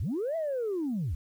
sine linear two-way sweep, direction up then down, 60.7 to 670 to 60.7 Hz, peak -27 dBFS, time 0-1.15 s, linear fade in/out 5 ms, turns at 0.36 s, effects tanh soft clip ceiling -25 dBFS + 10-bit

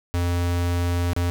square tone with dropouts, 87.31 Hz, F2, in tune, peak -21 dBFS, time 0.14-1.3 s, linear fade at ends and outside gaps 0 ms, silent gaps 1.133-1.164 s, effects none

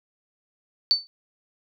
sine tone with exponential decay, 4521 Hz, C#8, 33 cents sharp, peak -12 dBFS, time 0.91-1.07 s, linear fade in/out 0 ms, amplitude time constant 34 ms, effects none

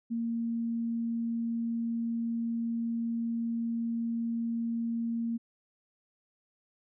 sine tone, 231.3 Hz, A#3, 13 cents flat, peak -29 dBFS, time 0.1-5.38 s, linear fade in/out 20 ms, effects none

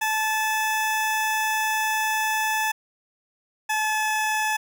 20% pulse tone pair in turn, 870 / 862 Hz, A5 / A5, -20 / -36 cents, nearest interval unison, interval 16 cents, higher first, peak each -17 dBFS, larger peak neither, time 0.01-2.72 / 3.69-4.57 s, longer first, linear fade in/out 10 ms, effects none

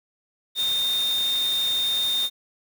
sine tone in noise, 3651 Hz, A#7, 37 cents flat, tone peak -21 dBFS, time 0.55-2.3 s, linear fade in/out 50 ms, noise white, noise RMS -34 dBFS, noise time 0.55-2.3 s, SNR +10 dB, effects none

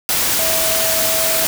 sine tone in noise, 650 Hz, E5, 24 cents flat, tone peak -22 dBFS, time 0.39-1.45 s, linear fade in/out 0 ms, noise white, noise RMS -17 dBFS, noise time 0.09-1.47 s, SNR -8 dB, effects none

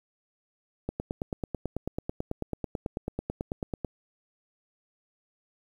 click train, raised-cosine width 2 ms, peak -17 dBFS, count 28, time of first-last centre 0.89-3.847 s, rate 9.13 Hz, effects 9-bit

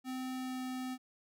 square tone with pitch glide, 257.7 to 256.2 Hz, C4 to C4, -26 to -36 cents, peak -38 dBFS, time 0.04-0.98 s, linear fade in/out 50 ms, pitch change -10 cents, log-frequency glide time 0.36-0.61 s, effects none

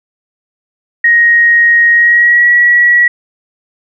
sine tone with pitch glide, 1877 to 1927.5 Hz, A#6 to B6, +11 to -43 cents, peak -4 dBFS, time 1.04-3.08 s, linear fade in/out 5 ms, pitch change +46 cents, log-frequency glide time 1.92-2.49 s, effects none

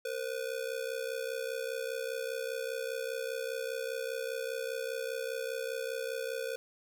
square ring-modulated tone, 493.9 Hz, B4, in tune, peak -32 dBFS, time 0.05-6.56 s, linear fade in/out 0 ms, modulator 32.5 Hz, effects none

